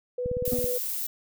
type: tone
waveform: sine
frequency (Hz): 495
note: B4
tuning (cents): +4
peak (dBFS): -27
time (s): 0.18-0.78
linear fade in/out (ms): 5
type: click train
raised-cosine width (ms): 5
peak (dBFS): -21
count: 8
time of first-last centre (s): 0.26-0.643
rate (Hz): 18.3
type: noise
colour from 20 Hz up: violet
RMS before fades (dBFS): -31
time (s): 0.45-1.07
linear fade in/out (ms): 5
type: tone with exponential decay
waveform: triangle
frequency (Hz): 245.6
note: B3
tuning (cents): -9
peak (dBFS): -24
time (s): 0.52-0.8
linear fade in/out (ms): 0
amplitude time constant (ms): 60
effects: none